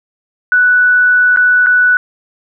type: tone with dropouts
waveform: sine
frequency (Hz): 1482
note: F#6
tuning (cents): +2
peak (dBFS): -6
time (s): 0.52-1.97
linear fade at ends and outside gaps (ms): 1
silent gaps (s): 1.362-1.372 / 1.662-1.668
effects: none